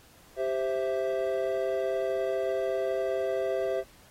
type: chord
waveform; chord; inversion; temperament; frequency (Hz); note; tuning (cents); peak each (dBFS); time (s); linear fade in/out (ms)
triangle; C major; second; equal; 392 / 523.3 / 659.3; G4 / C5 / E5; 0 / 0 / 0; -29; 0.36-3.84; 50
effects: pink hiss -57 dBFS RMS until 4.1 s + AAC 48 kbps